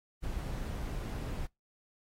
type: noise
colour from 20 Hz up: brown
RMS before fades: -37 dBFS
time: 0.22-1.47 s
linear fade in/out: 20 ms
effects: noise-tail reverb RT60 0.2 s tail -25 dB re dry + AAC 48 kbps